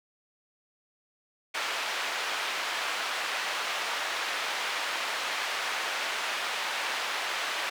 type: band-pass noise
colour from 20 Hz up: white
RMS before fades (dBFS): -32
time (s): 1.54-7.7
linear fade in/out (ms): 10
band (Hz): 660 to 2800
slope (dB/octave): 12
effects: none